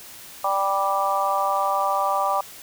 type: harmonic tone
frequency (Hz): 196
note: G3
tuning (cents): 0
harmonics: 3 / 4 / 5 / 6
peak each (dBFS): -27 / -24 / -26 / -24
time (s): 0.44-2.41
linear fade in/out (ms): 5
effects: white hiss -42 dBFS RMS until 2.62 s